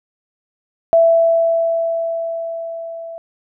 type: tone with level ramp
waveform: sine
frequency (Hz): 664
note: E5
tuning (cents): +12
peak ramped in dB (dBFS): -7 to -28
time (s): 0.93-3.18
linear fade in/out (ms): 0
effects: none